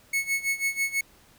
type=tone with tremolo; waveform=45% pulse; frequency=2200 Hz; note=C#7; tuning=14 cents flat; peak=-22 dBFS; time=0.13-1.01 s; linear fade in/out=5 ms; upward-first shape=sine; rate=6.1 Hz; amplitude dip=85%; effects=pink hiss -57 dBFS RMS until 1.38 s